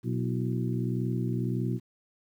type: harmonic tone with a mistuned harmonic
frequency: 61.74 Hz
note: B1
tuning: in tune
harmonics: 2 / 3 / 4 / 5 / 6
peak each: -29 / -33 / -35 / -37 / -39 dBFS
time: 0.03-1.8 s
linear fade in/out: 50 ms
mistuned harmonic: 5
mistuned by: +100 cents
effects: 10-bit